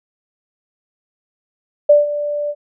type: tone with ADSR envelope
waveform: sine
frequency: 587.3 Hz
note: D5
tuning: in tune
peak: -4 dBFS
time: 1.89-2.55 s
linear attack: 9 ms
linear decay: 160 ms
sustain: -14 dB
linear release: 52 ms
effects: none